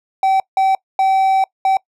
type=tone bursts at uneven times; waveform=triangle; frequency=769 Hz; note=G5; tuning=33 cents flat; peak=-9 dBFS; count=4; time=0.23-0.4 / 0.57-0.75 / 0.99-1.44 / 1.65-1.77 s; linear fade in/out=2 ms; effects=noise-tail reverb RT60 0.1 s tail -24 dB re dry